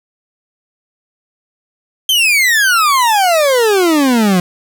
40% pulse exponential sweep, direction down, 3191 to 174.61 Hz, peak -8 dBFS, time 2.09-4.4 s, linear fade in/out 2 ms, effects none

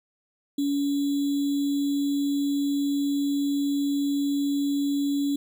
sine tone with sample-and-hold, 283.2 Hz, C#4, 37 cents sharp, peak -22 dBFS, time 0.58-5.36 s, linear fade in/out 5 ms, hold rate 3675 Hz, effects none

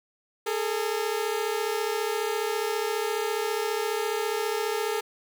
sawtooth tone pair together, 415.3 / 450 Hz, G#4 / A4, 0 / +39 cents, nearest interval minor second, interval 139 cents, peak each -25 dBFS, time 0.46-5.01 s, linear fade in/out 10 ms, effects 9-bit

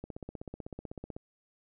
click train, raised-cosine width 2 ms, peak -27 dBFS, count 19, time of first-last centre 0.04-1.165 s, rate 16 Hz, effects none

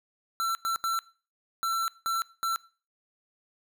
square tone bursts at uneven times, 1345 Hz, E6, 34 cents sharp, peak -27 dBFS, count 6, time 0.4-0.55 / 0.65-0.76 / 0.84-0.99 / 1.63-1.88 / 2.06-2.22 / 2.43-2.56 s, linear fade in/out 0 ms, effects noise-tail reverb RT60 0.4 s tail -22 dB re dry

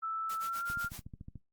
sine tone with pitch glide, 1318.5 to 1394.5 Hz, E6 to F6, 0 to -3 cents, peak -33 dBFS, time 0.02-0.89 s, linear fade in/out 20 ms, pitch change +97 cents, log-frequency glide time 0.38-0.68 s
white noise with tremolo, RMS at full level -45 dBFS, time 0.29-1.02 s, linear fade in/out 10 ms, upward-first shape sine, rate 7.9 Hz, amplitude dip 95%
click train, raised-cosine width 5 ms, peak -33 dBFS, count 10, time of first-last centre 0.7-1.357 s, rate 13.7 Hz
effects noise-tail reverb RT60 0.1 s tail -18 dB re dry + Opus 48 kbps

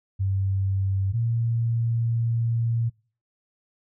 sine tone pair in turn, 96.8 / 115.98 Hz, G2 / A#2, -21 / -8 cents, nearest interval minor third, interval 313 cents, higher second, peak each -21 dBFS, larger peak neither, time 0.19-1.13 / 1.13-2.9 s, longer second, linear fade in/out 20 ms, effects noise-tail reverb RT60 0.4 s tail -25 dB re dry

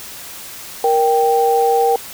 sine tone pair together, 468.7 / 784 Hz, A#4 / G5, +9 / 0 cents, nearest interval major sixth, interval 891 cents, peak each -14 dBFS, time 0.84-1.96 s, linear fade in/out 2 ms, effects white hiss -33 dBFS RMS until 2.13 s

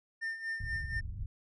triangle tone with tremolo, 1806 Hz, A6, 45 cents sharp, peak -31 dBFS, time 0.21-1.01 s, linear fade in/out 20 ms, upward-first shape sine, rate 4.2 Hz, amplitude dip 70%
white low-pass noise, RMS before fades -39 dBFS, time 0.6-1.26 s, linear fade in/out 5 ms, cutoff 100 Hz, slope 24 dB/octave
effects resampled to 22050 Hz

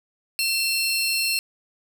sawtooth tone pair together, 2683 / 4256 Hz, E7 / C8, +30 / +29 cents, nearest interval minor sixth, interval 799 cents, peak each -21 dBFS, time 0.39-1.39 s, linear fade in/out 0 ms, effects none

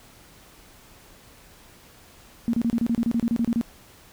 sine tone bursts, 233.1 Hz, A#3, in tune, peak -19 dBFS, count 14, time 2.48-3.612 s, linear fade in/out 0 ms, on 53 ms, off 30 ms, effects pink hiss -51 dBFS RMS until 4.12 s

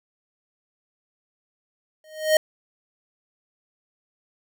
square tone with exponential growth, 622.3 Hz, D#5, in tune, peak -12 dBFS, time 2.04-2.37 s, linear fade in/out 2 ms, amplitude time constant 70 ms, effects none

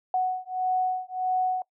sine beating tone pair, 740 / 741.6 Hz, F#5 / F#5, 0 / +4 cents, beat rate 1.6 Hz, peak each -27 dBFS, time 0.14-1.62 s, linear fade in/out 2 ms, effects noise-tail reverb RT60 0.1 s tail -22 dB re dry

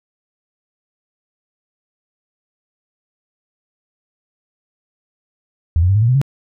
sine tone with pitch steps, 82.2 / 89.64 / 97.75 / 106.6 / 116.25 / 126.77 / 138.24 Hz, E2 / F2 / G2 / G#2 / A#2 / B2 / C#3, -4 / +46 / -4 / +46 / -4 / +46 / -4 cents, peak -10 dBFS, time 5.76-6.215 s, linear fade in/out 0 ms, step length 65 ms, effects none

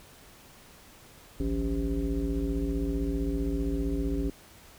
sine tone with frequency modulation, 164.81 Hz, E3, in tune, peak -26 dBFS, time 1.4-4.3 s, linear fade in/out 2 ms, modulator 115 Hz, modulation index 1.9, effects pink hiss -53 dBFS RMS until 4.78 s

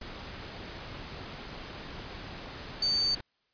sine tone in noise, 4568 Hz, D8, 49 cents flat, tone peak -24 dBFS, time 2.82-3.15 s, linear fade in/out 5 ms, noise pink, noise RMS -42 dBFS, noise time 0.01-3.21 s, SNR +15 dB, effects white hiss -74 dBFS RMS until 3.53 s + resampled to 11025 Hz

